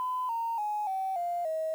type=tone with pitch steps; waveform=sine; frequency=1010 / 920.8 / 839.6 / 765.4 / 697.9 / 636.3 Hz; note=B5 / A#5 / G#5 / G5 / F5 / D#5; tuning=+39 / -22 / +19 / -42 / -1 / +39 cents; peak=-28 dBFS; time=0-1.74 s; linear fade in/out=0 ms; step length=290 ms; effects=tanh soft clip ceiling -24 dBFS + 9-bit